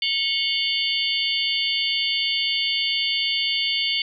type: tone cluster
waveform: sine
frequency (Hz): 2191 / 2864 / 3099 / 3508 / 4517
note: C#7 / F7 / G7 / A7 / C#8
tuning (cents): -21 / +43 / -21 / -6 / +32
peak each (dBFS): -27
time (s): 0.02-4.02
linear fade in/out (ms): 2
effects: none